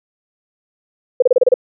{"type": "tone bursts", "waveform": "sine", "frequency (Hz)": 503, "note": "B4", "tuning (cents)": 32, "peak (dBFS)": -6, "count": 7, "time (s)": [1.2, 1.541], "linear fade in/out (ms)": 5, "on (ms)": 23, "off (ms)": 30, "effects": []}